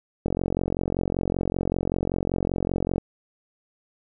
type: click train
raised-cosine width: 2 ms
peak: -11 dBFS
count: 124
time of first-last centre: 0.26-2.981 s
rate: 45.2 Hz
effects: none

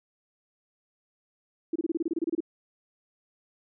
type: tone bursts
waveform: sine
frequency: 330 Hz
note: E4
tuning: 2 cents sharp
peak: -24 dBFS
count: 13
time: 1.73-2.405 s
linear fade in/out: 5 ms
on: 27 ms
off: 27 ms
effects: none

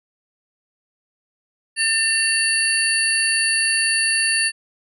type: tone cluster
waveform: sine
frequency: 1791 / 2733 / 4531 / 9730 Hz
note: A6 / F7 / C#8 / D#9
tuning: +30 / -38 / +37 / -40 cents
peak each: -22 dBFS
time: 1.76-4.52 s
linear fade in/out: 50 ms
effects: none

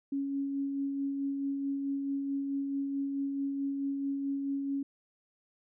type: tone with tremolo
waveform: sine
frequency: 277.2 Hz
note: C#4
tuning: in tune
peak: -29 dBFS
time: 0.12-4.83 s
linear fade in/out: 5 ms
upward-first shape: sine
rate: 4.6 Hz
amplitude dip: 30%
effects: none

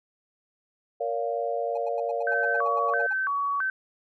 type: chord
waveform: sine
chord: Bb minor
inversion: none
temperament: equal with one note detuned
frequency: 466.2 / 569 / 698.5 Hz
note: Bb4 / Db5 / F5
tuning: 0 / +45 / 0 cents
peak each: -30 dBFS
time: 1-3.07 s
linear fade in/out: 10 ms
type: tone bursts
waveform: triangle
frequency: 832 Hz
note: G#5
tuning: 3 cents sharp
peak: -33 dBFS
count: 13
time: 1.75-3.132 s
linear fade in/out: 5 ms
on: 26 ms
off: 87 ms
type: tone with vibrato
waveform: sine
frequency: 1318.5 Hz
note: E6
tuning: in tune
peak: -24 dBFS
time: 2.27-3.7 s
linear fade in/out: 2 ms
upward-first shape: square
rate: 1.5 Hz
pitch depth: 270 cents each way
effects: none

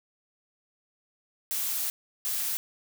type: noise bursts at uneven times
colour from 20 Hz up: blue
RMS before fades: -30 dBFS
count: 2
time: 1.51-1.9 / 2.25-2.57 s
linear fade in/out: 0 ms
effects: none

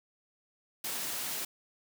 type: high-pass noise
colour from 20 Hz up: white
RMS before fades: -36 dBFS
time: 0.84-1.45 s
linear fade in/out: 5 ms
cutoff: 120 Hz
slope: 24 dB/octave
effects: none

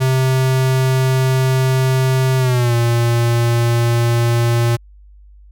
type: tone with pitch glide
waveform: square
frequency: 130.81 to 117.89 Hz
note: C3 to A#2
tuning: 0 to +20 cents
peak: -13 dBFS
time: 0-4.77 s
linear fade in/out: 20 ms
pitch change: -180 cents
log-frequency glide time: 2.38-2.74 s
effects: added 50 Hz sine -40 dBFS peak until 5.51 s

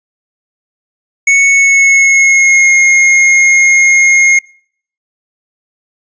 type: tone with pitch glide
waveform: square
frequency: 2213 to 2144 Hz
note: C#7 to C7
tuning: -3 to +42 cents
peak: -5 dBFS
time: 1.27-4.39 s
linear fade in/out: 5 ms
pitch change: -55 cents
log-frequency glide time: 1.47-2.73 s
effects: noise-tail reverb RT60 0.6 s tail -25 dB re dry + resampled to 16000 Hz

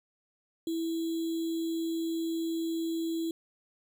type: tone with sample-and-hold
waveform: sine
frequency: 329 Hz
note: E4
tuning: 3 cents flat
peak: -29 dBFS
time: 0.67-3.31 s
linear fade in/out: 2 ms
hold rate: 3675 Hz
effects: none

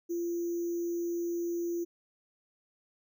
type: tone with sample-and-hold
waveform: sine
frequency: 343.3 Hz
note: F4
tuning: 30 cents flat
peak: -30 dBFS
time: 0.09-1.85 s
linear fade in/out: 20 ms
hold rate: 6300 Hz
effects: none

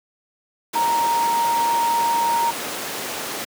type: tone in noise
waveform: sine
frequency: 932.3 Hz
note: A#5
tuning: in tune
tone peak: -17 dBFS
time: 0.75-2.51 s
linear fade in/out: 10 ms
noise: pink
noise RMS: -27 dBFS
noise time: 0.73-3.45 s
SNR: +7 dB
effects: high-pass 300 Hz 12 dB/octave

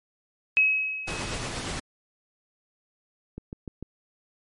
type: tone with exponential decay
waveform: sine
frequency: 2558 Hz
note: D#7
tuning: 47 cents sharp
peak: -15 dBFS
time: 0.57-1.63 s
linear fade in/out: 0 ms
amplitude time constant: 230 ms
type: noise with tremolo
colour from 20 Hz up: pink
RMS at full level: -31 dBFS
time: 1.07-1.8 s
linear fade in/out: 10 ms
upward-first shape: sine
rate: 8.5 Hz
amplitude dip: 25%
type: click train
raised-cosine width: 3 ms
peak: -23 dBFS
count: 4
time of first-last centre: 3.38-3.826 s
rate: 6.72 Hz
effects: low-pass 9000 Hz 12 dB/octave + MP3 48 kbps

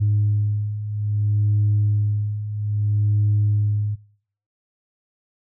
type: beating tone pair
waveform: sine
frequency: 103.83 / 104.44 Hz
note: G#2 / G#2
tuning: 0 / +10 cents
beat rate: 0.61 Hz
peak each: -23 / -18 dBFS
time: 0-3.96 s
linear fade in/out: 20 ms
effects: noise-tail reverb RT60 0.6 s tail -24 dB re dry + tanh soft clip ceiling -12 dBFS

